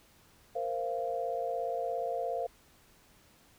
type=chord; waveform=sine; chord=Bb suspended second; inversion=none; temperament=equal with one note detuned; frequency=466.2 / 523.3 / 690.4 Hz; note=Bb4 / C5 / F5; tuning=0 / 0 / -20 cents; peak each=-37 / -36 / -34 dBFS; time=0.55-2.47 s; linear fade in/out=10 ms; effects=pink hiss -62 dBFS RMS until 3.58 s